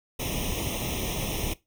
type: noise with comb filter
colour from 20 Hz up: pink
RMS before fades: -30 dBFS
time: 0.19-1.54 s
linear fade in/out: 10 ms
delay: 0.33 ms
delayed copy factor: +0.95
effects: noise-tail reverb RT60 0.2 s tail -19 dB re dry